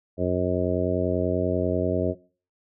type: harmonic tone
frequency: 90.2 Hz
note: F#2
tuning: 44 cents flat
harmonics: 1 / 2 / 3 / 4 / 5 / 6 / 7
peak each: -29 / -29 / -29 / -29 / -29 / -29 / -29 dBFS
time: 0.17-2.15 s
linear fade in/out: 50 ms
effects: noise-tail reverb RT60 0.4 s tail -20 dB re dry